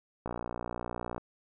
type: click train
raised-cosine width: 1 ms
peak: -22 dBFS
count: 56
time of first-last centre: 0.26-1.18 s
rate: 59.8 Hz
effects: none